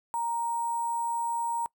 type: tone with sample-and-hold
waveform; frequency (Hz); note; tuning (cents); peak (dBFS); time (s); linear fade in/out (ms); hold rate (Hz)
sine; 932.3; A#5; 0; -27; 0.14-1.66; 0; 8820
effects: noise-tail reverb RT60 0.1 s tail -24 dB re dry